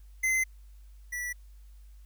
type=tone pair in turn; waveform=square; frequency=2059 / 1956.4 Hz; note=C7 / B6; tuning=-28 / -17 cents; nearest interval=minor second; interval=89 cents; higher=first; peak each=-25 / -33 dBFS; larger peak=first; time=0.23-0.44 / 1.12-1.33 s; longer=neither; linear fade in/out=10 ms; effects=added 50 Hz sine -48 dBFS peak until 2.05 s + white hiss -69 dBFS RMS until 2.05 s